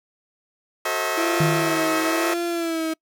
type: chord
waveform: 15% pulse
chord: F# diminished seventh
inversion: none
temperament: just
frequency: 370 / 444 / 532.8 / 639.4 Hz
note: F#4 / A4 / C5 / Eb5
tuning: 0 / +16 / +31 / +47 cents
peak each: -24 / -23 / -23 / -19 dBFS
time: 0.85-2.34 s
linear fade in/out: 5 ms
type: tone with vibrato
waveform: 35% pulse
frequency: 331.8 Hz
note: E4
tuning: 11 cents sharp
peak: -21 dBFS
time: 1.17-2.94 s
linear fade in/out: 10 ms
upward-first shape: sine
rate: 1 Hz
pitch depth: 62 cents each way
type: tone with exponential decay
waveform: sine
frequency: 155.56 Hz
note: D#3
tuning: in tune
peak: -16 dBFS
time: 1.4-2.14 s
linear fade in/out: 5 ms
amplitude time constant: 160 ms
effects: noise-tail reverb RT60 0.1 s tail -26 dB re dry